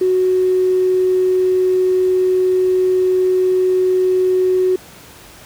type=tone with tanh clipping; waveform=triangle; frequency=370 Hz; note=F#4; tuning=in tune; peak=-11 dBFS; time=0.01-4.76 s; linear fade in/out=5 ms; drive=2 dB; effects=pink hiss -40 dBFS RMS until 5.45 s + high-pass 60 Hz 12 dB/octave